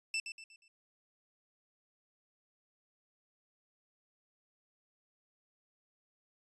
sawtooth tone with echo, 2656 Hz, E7, 12 cents sharp, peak -29 dBFS, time 0.14-0.2 s, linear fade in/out 2 ms, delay 120 ms, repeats 4, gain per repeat -8 dB, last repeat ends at 0.68 s, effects resampled to 22050 Hz

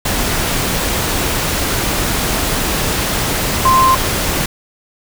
sine tone in noise, 1046.5 Hz, C6, in tune, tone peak -8 dBFS, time 3.65-3.95 s, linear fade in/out 5 ms, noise pink, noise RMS -17 dBFS, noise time 0.05-4.46 s, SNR +6 dB, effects none

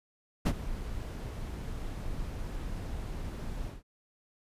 brown noise with ADSR envelope, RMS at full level -20 dBFS, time 0.45-3.83 s, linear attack 17 ms, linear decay 55 ms, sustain -17 dB, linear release 170 ms, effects resampled to 32000 Hz

